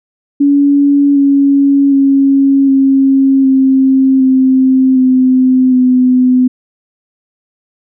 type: tone with pitch steps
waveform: sine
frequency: 283.5 / 279 / 274.5 / 270.1 / 265.7 / 261.5 / 257.3 / 253.2 Hz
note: C#4 / C#4 / C#4 / C#4 / C4 / C4 / C4 / B3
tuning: +39 / +11 / -17 / -45 / +27 / -1 / -29 / +43 cents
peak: -5 dBFS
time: 0.4-6.48 s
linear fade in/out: 10 ms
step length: 760 ms
effects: none